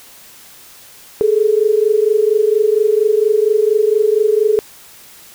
sine tone pair together, 415.7 / 440 Hz, G#4 / A4, +2 / 0 cents, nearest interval minor second, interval 98 cents, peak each -13 dBFS, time 1.21-4.59 s, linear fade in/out 0 ms, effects white hiss -41 dBFS RMS until 5.34 s

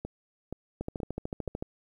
two click trains, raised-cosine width 2 ms, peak -22 / -20 dBFS, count 4 / 12, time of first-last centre 0.05-1.479 / 0.81-1.625 s, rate 2.1 / 13.5 Hz, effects 10-bit

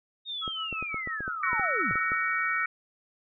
sine linear sweep, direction down, 3730 to 60.8 Hz, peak -32 dBFS, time 0.25-1.95 s, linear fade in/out 50 ms
sine tone with tremolo, 1300 Hz, E6, 24 cents flat, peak -32 dBFS, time 0.41-2.16 s, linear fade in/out 20 ms, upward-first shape triangle, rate 5.9 Hz, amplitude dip 100%
clicks, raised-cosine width 2 ms, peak -25 dBFS, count 12, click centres 0.478 / 0.727 / 0.826 / 0.944 / 1.074 / 1.206 / 1.279 / 1.531 / 1.596 / 1.91 / 1.956 / 2.119 s
sine chord, F# dominant seventh, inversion third, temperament equal with one note detuned, 1318.5 / 1480 / 1864.7 / 2264 Hz, E6 / F#6 / A#6 / C#7, 0 / 0 / 0 / +36 cents, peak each -31 dBFS, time 1.43-2.66 s, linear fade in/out 5 ms
effects none

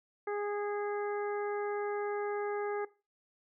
harmonic tone, 411.8 Hz, G#4, 15 cents flat, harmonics 1 / 2 / 3 / 4 / 5, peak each -34 / -40 / -44 / -46 / -48 dBFS, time 0.27-2.85 s, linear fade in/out 5 ms, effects noise-tail reverb RT60 0.3 s tail -19 dB re dry

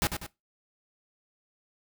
pink noise with echo, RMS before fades -26 dBFS, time 0.02-0.07 s, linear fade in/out 0 ms, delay 97 ms, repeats 2, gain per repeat -7 dB, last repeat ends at 0.264 s, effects noise-tail reverb RT60 0.2 s tail -19 dB re dry

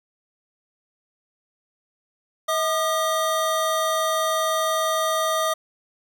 square tone pair together, 641 / 1215.3 Hz, E5 / D#6, -49 / -41 cents, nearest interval major seventh, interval 1108 cents, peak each -24 dBFS, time 2.48-5.54 s, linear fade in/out 10 ms, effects none

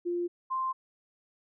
sine tone pair in turn, 349.2 / 1046.4 Hz, F4 / C6, 0 / 0 cents, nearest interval octave + perfect fifth, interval 1900 cents, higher second, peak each -28 dBFS, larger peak neither, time 0.05-0.28 / 0.5-0.73 s, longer neither, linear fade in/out 20 ms, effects none

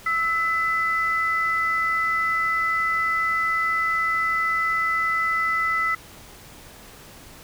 sine tone pair together, 1312 / 2006 Hz, E6 / B6, -9 / +26 cents, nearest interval perfect fifth, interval 735 cents, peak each -22 dBFS, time 0.06-5.95 s, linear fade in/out 5 ms, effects tanh soft clip ceiling -13 dBFS + pink hiss -45 dBFS RMS until 7.43 s

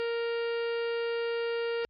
harmonic tone, 466.2 Hz, A#4, in tune, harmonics 1 / 2 / 3 / 4 / 5 / 6 / 7 / 8 / 9 / 10, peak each -29 / -45 / -41 / -44 / -47 / -44 / -53 / -55 / -55 / -52 dBFS, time 0-1.85 s, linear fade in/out 0 ms, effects added 60 Hz sine -70 dBFS peak until 1.89 s + AAC 48 kbps

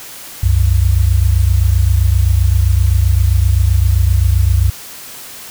sine tone pair together, 65.41 / 93.09 Hz, C2 / F#2, 0 / +11 cents, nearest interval tritone, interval 611 cents, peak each -11 dBFS, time 0.43-4.7 s, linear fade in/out 5 ms, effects white hiss -32 dBFS RMS until 5.5 s

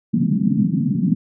pink band-pass noise, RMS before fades -18 dBFS, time 0.13-1.15 s, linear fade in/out 10 ms, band 150 to 250 Hz, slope 48 dB/octave, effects none

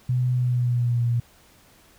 sine tone with pitch glide, 125.4 to 118.98 Hz, B2 to A#2, +27 to +36 cents, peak -19 dBFS, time 0.09-1.2 s, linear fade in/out 5 ms, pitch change -91 cents, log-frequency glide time 0.33-1.04 s, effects pink hiss -55 dBFS RMS until 1.98 s

